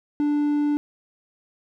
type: tone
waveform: triangle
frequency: 293.7 Hz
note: D4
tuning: in tune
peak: -17 dBFS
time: 0.2-0.77 s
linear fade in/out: 0 ms
effects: none

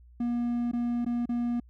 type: tone with dropouts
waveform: triangle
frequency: 239.2 Hz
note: A#3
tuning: 45 cents sharp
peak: -24 dBFS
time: 0.2-1.6 s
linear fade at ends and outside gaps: 5 ms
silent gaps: 0.715-0.732 / 1.048-1.062 / 1.257-1.291 s
effects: added 60 Hz sine -51 dBFS peak until 1.69 s

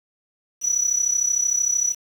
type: tone with amplitude modulation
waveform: sine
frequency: 5900 Hz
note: F#8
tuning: 6 cents flat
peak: -15 dBFS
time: 0.61-1.95 s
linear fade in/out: 50 ms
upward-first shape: sine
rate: 33.2 Hz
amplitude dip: 75%
effects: 7-bit

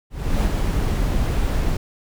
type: noise with ADSR envelope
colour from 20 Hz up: brown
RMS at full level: -17 dBFS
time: 0.1-1.77 s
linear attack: 330 ms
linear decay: 53 ms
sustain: -3 dB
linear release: 5 ms
effects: none

